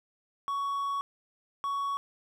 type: tone bursts at uneven times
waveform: triangle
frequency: 1118 Hz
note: C#6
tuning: 14 cents sharp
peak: -27 dBFS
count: 2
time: 0.48-1.01 / 1.64-1.97 s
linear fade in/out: 0 ms
effects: none